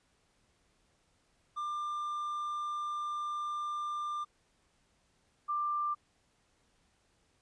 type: tone pair in turn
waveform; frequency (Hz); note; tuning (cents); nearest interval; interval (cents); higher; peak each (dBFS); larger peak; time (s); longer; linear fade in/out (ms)
triangle / sine; 1193 / 1186.1; D6 / D6; +27 / +17; unison; 10; first; -32 / -30; second; 1.56-4.25 / 5.48-5.95; first; 20
effects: pink hiss -72 dBFS RMS until 7.41 s + resampled to 22050 Hz